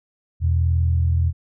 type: tone pair together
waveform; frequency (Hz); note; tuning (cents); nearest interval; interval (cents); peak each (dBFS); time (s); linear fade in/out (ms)
sine; 83.4 / 124.6; E2 / B2; +21 / +16; perfect fifth; 695; -16 / -24; 0.4-1.33; 50
effects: none